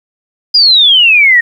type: exponential sweep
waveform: sine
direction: down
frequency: 4978 to 1843 Hz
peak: -3 dBFS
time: 0.54-1.41 s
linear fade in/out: 10 ms
effects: 7-bit